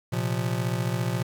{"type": "chord", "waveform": "square", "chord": "Bb suspended second", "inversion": "none", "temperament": "just", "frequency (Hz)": [116.54, 131.11, 174.81], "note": ["Bb2", "C3", "F3"], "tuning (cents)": [0, 4, 2], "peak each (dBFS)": [-29, -31, -31], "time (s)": [0.12, 1.23], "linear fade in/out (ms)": 10, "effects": ["8-bit"]}